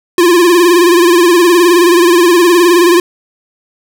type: tone with vibrato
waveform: square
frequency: 348.3 Hz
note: F4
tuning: 5 cents flat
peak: -5 dBFS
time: 0.18-3 s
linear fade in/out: 2 ms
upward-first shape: sine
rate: 19 Hz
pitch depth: 77 cents each way
effects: none